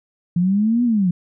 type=linear two-way sweep; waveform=sine; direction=up then down; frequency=169.1 to 246.9 to 169.1 Hz; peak=-14 dBFS; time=0.36-1.11 s; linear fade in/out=5 ms; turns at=0.84 s; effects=none